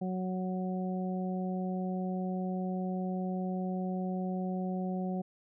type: harmonic tone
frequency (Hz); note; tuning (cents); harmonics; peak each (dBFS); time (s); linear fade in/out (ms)
185; F#3; 0; 1 / 2 / 3 / 4; -32 / -41 / -43 / -42; 0.01-5.22; 10
effects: none